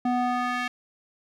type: tone with band-pass filter sweep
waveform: square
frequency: 246.9 Hz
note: B3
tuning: in tune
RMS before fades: -26 dBFS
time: 0.05-0.68 s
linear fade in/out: 5 ms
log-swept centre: 520 to 2100 Hz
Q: 1.4
effects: none